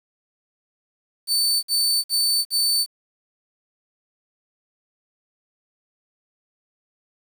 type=tone bursts; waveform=sawtooth; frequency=4531 Hz; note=C#8; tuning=37 cents sharp; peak=-15 dBFS; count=4; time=1.27-2.863 s; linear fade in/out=50 ms; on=360 ms; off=51 ms; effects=8-bit